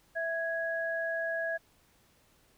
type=tone pair together; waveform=sine; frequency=659.3 / 1661.3 Hz; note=E5 / G#6; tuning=0 / 0 cents; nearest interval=octave + major third; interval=1600 cents; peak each=-33 / -33 dBFS; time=0.15-1.58 s; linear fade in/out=20 ms; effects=pink hiss -66 dBFS RMS until 2.57 s